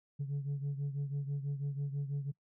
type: beating tone pair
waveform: sine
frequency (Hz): 140.3 / 146.4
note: C#3 / D3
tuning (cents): +21 / -5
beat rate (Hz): 6.1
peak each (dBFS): -33 / -38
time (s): 0.19-2.32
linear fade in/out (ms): 20
effects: noise-tail reverb RT60 0.1 s tail -23 dB re dry + tanh soft clip ceiling -31 dBFS